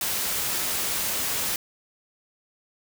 white noise, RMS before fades -27 dBFS, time 0.01-1.56 s, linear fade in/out 2 ms, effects none

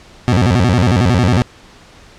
25% pulse tone with vibrato, 105.3 Hz, G#2, 24 cents sharp, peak -6 dBFS, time 0.28-1.42 s, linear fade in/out 0 ms, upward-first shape square, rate 11 Hz, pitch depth 280 cents each way, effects pink hiss -42 dBFS RMS until 2.18 s + low-pass 6000 Hz 12 dB/octave

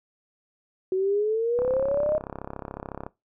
sine exponential sweep, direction up, 370 to 622.3 Hz, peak -21 dBFS, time 0.92-2.18 s, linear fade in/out 2 ms
click train, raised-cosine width 1 ms, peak -20 dBFS, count 51, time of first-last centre 1.59-3.065 s, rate 33.9 Hz
effects noise-tail reverb RT60 0.2 s tail -19 dB re dry

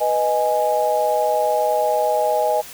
sine chord, G# minor, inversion first, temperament equal, 493.9 / 622.3 / 830.6 Hz, B4 / D#5 / G#5, 0 / 0 / 0 cents, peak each -23 / -19 / -20 dBFS, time 0-2.62 s, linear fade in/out 20 ms, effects white hiss -38 dBFS RMS until 2.73 s

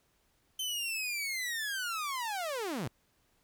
sawtooth linear sweep, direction down, 3098 to 98.7 Hz, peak -30 dBFS, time 0.59-2.88 s, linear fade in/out 5 ms, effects pink hiss -72 dBFS RMS until 3.43 s

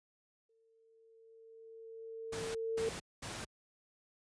sine tone with exponential growth, 450.7 Hz, A4, 42 cents sharp, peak -31 dBFS, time 0.49-2.89 s, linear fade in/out 5 ms, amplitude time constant 520 ms
pink noise bursts, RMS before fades -43 dBFS, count 3, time 2.32-3.45 s, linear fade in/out 10 ms, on 230 ms, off 220 ms
effects high-pass 60 Hz 12 dB/octave + resampled to 22050 Hz

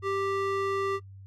square tone with band-pass filter, 392 Hz, G4, in tune, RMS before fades -29 dBFS, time 0.02-1 s, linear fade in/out 50 ms, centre 1000 Hz, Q 0.91, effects noise-tail reverb RT60 0.1 s tail -20 dB re dry + added 97 Hz sine -44 dBFS peak until 1.26 s

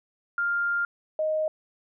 sine tone pair in turn, 1400 / 622.9 Hz, F6 / D#5, +4 / +2 cents, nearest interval octave + major second, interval 1402 cents, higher first, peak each -23 dBFS, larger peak neither, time 0.38-0.85 / 1.19-1.48 s, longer first, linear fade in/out 2 ms, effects none

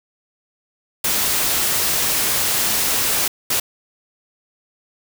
white noise bursts at uneven times, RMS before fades -19 dBFS, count 2, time 1.04-3.28 / 3.5-3.6 s, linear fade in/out 5 ms, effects none

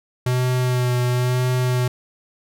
square tone with vibrato, 125.1 Hz, B2, 23 cents sharp, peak -18 dBFS, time 0.26-1.88 s, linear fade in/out 5 ms, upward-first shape sine, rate 0.99 Hz, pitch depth 20 cents each way, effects none

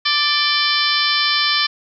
harmonic tone with a mistuned harmonic, 587.3 Hz, D5, in tune, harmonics 2 / 3 / 4 / 5 / 6 / 7 / 8 / 9, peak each -23 / -23 / -23 / -23 / -23 / -23 / -23 / -23 dBFS, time 0.05-1.67 s, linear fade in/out 10 ms, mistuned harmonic 5, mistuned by +67 cents, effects none

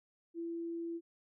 sine tone, 335.9 Hz, E4, 33 cents sharp, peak -37 dBFS, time 0.34-1.01 s, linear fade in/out 50 ms, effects none

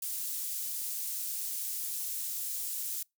pink high-pass noise, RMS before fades -36 dBFS, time 0.02-3.03 s, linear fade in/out 5 ms, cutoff 9700 Hz, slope 12 dB/octave, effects noise-tail reverb RT60 0.2 s tail -26 dB re dry

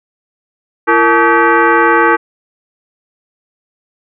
sine tone with frequency modulation, 338.7 Hz, E4, 47 cents sharp, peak -6 dBFS, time 0.87-2.17 s, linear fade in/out 20 ms, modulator 401 Hz, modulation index 3.8, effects none

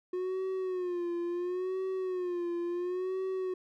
triangle tone with vibrato, 361.2 Hz, F#4, 42 cents flat, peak -29 dBFS, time 0.13-3.54 s, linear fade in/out 5 ms, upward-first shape sine, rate 0.72 Hz, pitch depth 81 cents each way, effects none

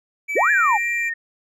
triangle tone with pitch glide, 2303 to 2365 Hz, D7 to D7, -34 to +12 cents, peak -21 dBFS, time 0.28-1.1 s, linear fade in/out 20 ms, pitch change +46 cents, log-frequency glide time 0.39-0.46 s
sine linear two-way sweep, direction up then down, 261.5 to 1760 to 761 Hz, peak -15 dBFS, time 0.35-0.78 s, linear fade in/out 20 ms, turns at 0.51 s
sine tone with vibrato, 1864.7 Hz, A#6, in tune, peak -23 dBFS, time 0.36-1.14 s, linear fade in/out 10 ms, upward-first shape sine, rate 2.3 Hz, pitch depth 20 cents each way
effects none

